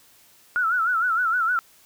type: tone with vibrato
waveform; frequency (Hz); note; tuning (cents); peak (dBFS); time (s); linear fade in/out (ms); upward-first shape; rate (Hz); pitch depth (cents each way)
sine; 1396.9; F6; 0; -19; 0.56-1.59; 0; sine; 6.5; 120
effects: white hiss -55 dBFS RMS until 1.85 s